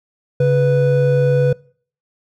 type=tone pair together; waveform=triangle; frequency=138.6 / 493.9 Hz; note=C#3 / B4; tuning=0 / 0 cents; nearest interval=octave + minor seventh; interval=2200 cents; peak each=-12 dBFS; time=0.4-1.53 s; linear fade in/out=5 ms; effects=noise-tail reverb RT60 0.5 s tail -24 dB re dry